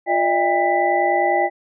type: tone cluster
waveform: sine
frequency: 351 / 597 / 647 / 801 / 1985 Hz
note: F4 / D5 / E5 / G5 / B6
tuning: +9 / +28 / -32 / +37 / +8 cents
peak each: -23 / -23 / -23 / -18 / -24 dBFS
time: 0.06-1.5 s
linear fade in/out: 50 ms
effects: none